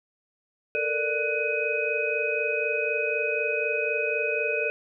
sine tone cluster, 446 / 470 / 593 / 1484 / 2516 Hz, A4 / A#4 / D5 / F#6 / D#7, +23 / +14 / +17 / +5 / +19 cents, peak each -30 / -33 / -31 / -34 / -27 dBFS, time 0.75-4.7 s, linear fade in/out 0 ms, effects none

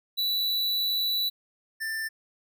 square tone pair in turn, 3951 / 1779.4 Hz, B7 / A6, 0 / +19 cents, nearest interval octave + major second, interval 1381 cents, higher first, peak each -25 / -30 dBFS, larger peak first, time 0.17-1.3 / 1.8-2.09 s, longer first, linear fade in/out 20 ms, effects none

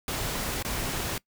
pink noise with dropouts, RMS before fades -31 dBFS, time 0.08-1.18 s, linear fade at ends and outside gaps 2 ms, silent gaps 0.626-0.648 s, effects noise-tail reverb RT60 0.1 s tail -22 dB re dry

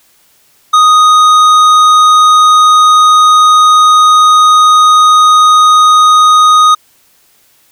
sine tone with tanh clipping, 1244.5 Hz, D#6, in tune, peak -4 dBFS, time 0.73-6.75 s, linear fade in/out 10 ms, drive 12 dB, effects white hiss -49 dBFS RMS until 7.71 s

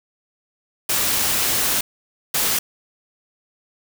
white noise bursts at uneven times, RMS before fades -20 dBFS, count 2, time 0.89-1.81 / 2.34-2.59 s, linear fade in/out 5 ms, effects none

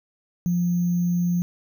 sine tone with sample-and-hold, 175.1 Hz, F3, 5 cents sharp, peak -19 dBFS, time 0.46-1.42 s, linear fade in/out 0 ms, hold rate 6300 Hz, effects none

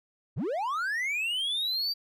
triangle linear sweep, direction up, 77.78 to 4700 Hz, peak -26 dBFS, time 0.36-1.94 s, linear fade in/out 20 ms, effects none

